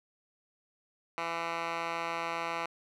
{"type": "tone with band-pass filter", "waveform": "10% pulse", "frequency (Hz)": 167.4, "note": "E3", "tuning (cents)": 27, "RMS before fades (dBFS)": -35, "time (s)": [1.18, 2.66], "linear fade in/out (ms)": 0, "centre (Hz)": 1600, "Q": 1.6, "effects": []}